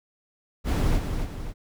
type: noise with echo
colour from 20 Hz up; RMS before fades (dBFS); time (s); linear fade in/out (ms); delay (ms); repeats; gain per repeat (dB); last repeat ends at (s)
brown; -22; 0.64-1; 50; 270; 2; -6; 1.54
effects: none